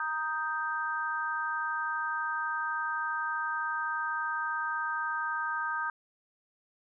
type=chord; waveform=sine; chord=Eb major; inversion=second; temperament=equal; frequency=932.3 / 1244.5 / 1568 Hz; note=Bb5 / Eb6 / G6; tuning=0 / 0 / 0 cents; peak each=-36 / -34 / -33 dBFS; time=0-5.9 s; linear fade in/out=2 ms; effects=none